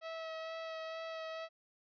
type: tone with vibrato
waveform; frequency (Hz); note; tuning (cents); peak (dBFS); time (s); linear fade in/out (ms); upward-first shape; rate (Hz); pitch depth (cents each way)
sawtooth; 647; E5; -32; -37; 0.01-1.49; 50; sine; 2.2; 14
effects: resampled to 11025 Hz